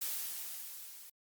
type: noise with level ramp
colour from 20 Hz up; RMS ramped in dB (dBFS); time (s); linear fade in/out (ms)
blue; -36 to -52; 0.01-1.1; 10
effects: Opus 48 kbps